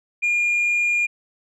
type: tone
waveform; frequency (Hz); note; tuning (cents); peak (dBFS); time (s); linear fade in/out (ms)
sine; 2417; D7; +49; -15; 0.22-1.07; 20
effects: tanh soft clip ceiling -16 dBFS